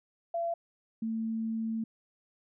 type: tone pair in turn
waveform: sine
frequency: 678 / 223.9 Hz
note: E5 / A3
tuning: +49 / +30 cents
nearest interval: octave + perfect fifth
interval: 1919 cents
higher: first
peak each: -29 / -30 dBFS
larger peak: first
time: 0.34-0.54 / 1.02-1.84 s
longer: second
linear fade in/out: 5 ms
effects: none